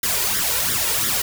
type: noise with flanger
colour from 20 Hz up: white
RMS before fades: -21 dBFS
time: 0.03-1.22 s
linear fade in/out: 5 ms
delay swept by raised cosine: 0.56 to 2.16 ms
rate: 2.9 Hz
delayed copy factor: +0.75
effects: none